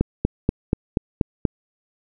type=click train; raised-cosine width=3 ms; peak=-4 dBFS; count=7; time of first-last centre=0.01-1.452 s; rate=4.16 Hz; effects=none